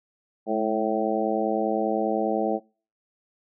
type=harmonic tone with a mistuned harmonic; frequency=110 Hz; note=A2; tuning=in tune; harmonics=2 / 3 / 4 / 5 / 6 / 7; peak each=-29 / -29 / -29 / -29 / -29 / -29 dBFS; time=0.46-2.6 s; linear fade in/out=50 ms; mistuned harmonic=2; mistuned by=-38 cents; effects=noise-tail reverb RT60 0.4 s tail -26 dB re dry